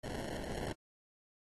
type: noise with sample-and-hold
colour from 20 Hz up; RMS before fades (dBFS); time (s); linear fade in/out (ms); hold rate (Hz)
white; -41; 0.03-0.73; 10; 1225
effects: AAC 32 kbps